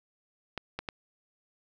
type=clicks; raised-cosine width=0.3 ms; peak=-18 dBFS; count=3; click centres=0.577 / 0.79 / 0.888 s; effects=none